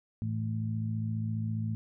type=harmonic tone; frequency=54.8 Hz; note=A1; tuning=6 cents flat; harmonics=2 / 3 / 4; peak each=-31 / -40 / -36 dBFS; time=0.22-1.75 s; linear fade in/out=0 ms; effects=none